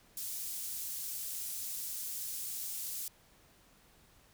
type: high-pass noise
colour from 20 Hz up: pink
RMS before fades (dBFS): -40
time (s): 0.17-3.08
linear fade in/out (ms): 2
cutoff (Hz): 8300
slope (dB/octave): 12
effects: pink hiss -64 dBFS RMS until 4.33 s